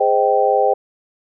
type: chord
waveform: sine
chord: Ab major seventh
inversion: none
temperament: just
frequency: 415.3 / 519.1 / 623 / 778.7 Hz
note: Ab4 / C5 / Eb5 / G5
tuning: 0 / -14 / +2 / -12 cents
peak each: -19 / -17 / -20 / -16 dBFS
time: 0-0.74 s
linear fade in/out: 10 ms
effects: none